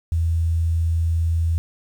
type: tone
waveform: sine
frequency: 82.7 Hz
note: E2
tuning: 6 cents sharp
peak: -17 dBFS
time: 0.12-1.58 s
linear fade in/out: 0 ms
effects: 8-bit